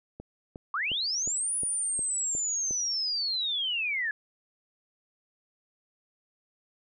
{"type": "click train", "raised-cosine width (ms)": 2, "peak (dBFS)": -27, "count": 8, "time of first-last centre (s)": [0.2, 2.709], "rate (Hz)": 2.79}
{"type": "linear two-way sweep", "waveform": "sine", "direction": "up then down", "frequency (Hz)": [1064, 9840, 1670], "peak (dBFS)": -27, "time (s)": [0.74, 4.11], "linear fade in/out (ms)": 2, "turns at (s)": 1.55}
{"effects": []}